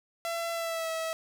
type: tone with pitch glide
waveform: sawtooth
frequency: 673 to 648.9 Hz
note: E5 to E5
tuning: +36 to -27 cents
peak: -27 dBFS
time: 0.25-1.13 s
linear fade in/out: 0 ms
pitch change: -63 cents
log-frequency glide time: 0.52-0.9 s
effects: none